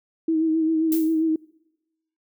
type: tone with vibrato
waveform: sine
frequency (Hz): 320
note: D#4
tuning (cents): +49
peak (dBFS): -18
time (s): 0.28-1.36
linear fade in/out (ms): 5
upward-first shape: sine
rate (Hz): 7.5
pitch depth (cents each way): 34
type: noise with exponential decay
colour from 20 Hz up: violet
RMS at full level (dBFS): -27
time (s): 0.92-1.23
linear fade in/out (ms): 1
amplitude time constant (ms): 67
effects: noise-tail reverb RT60 1.0 s tail -25 dB re dry